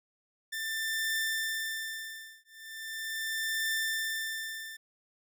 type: tone with tremolo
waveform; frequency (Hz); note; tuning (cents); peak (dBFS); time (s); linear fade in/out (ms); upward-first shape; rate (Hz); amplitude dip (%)
sawtooth; 1782; A6; +22; -25; 0.52-4.77; 10; triangle; 0.39; 100
effects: none